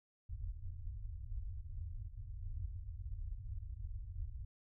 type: low-pass noise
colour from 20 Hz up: pink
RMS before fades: -44 dBFS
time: 0.29-4.45 s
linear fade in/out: 10 ms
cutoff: 110 Hz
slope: 96 dB/octave
effects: none